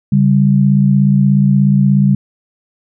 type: tone pair together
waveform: sine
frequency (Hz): 140 / 196.74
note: C#3 / G3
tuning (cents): +18 / +7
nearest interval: tritone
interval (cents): 589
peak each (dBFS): -10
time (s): 0.12-2.15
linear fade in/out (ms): 5
effects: none